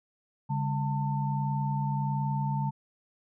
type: tone cluster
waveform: sine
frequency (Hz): 141.4 / 202.8 / 895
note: C#3 / G#3 / A5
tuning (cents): +35 / -41 / +29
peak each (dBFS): -28 / -35 / -33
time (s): 0.49-2.71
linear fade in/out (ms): 20
effects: none